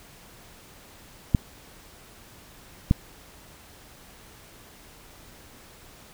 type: clicks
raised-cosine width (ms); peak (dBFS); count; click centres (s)
5; -5; 2; 1.348 / 2.911
effects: pink hiss -50 dBFS RMS until 6.13 s